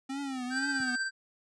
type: tone with vibrato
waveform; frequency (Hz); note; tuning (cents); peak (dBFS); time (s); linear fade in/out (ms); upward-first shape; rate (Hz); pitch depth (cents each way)
square; 264.2; C4; +17; -34; 0.09-0.96; 10; triangle; 2.1; 130
type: tone with tremolo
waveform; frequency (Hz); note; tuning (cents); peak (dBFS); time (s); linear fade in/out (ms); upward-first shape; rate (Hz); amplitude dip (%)
square; 1564; G6; -4; -29; 0.5-1.11; 50; sine; 16; 40
type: noise with exponential decay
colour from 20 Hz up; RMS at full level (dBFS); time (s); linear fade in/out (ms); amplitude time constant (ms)
violet; -42; 0.57-0.65; 0; 17
type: click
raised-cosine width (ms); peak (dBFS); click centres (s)
5; -29; 0.802
effects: high-pass 150 Hz 12 dB/octave + resampled to 22050 Hz